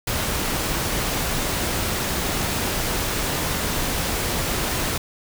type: noise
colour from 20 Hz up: pink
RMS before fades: -24 dBFS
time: 0.07-4.98 s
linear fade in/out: 5 ms
effects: none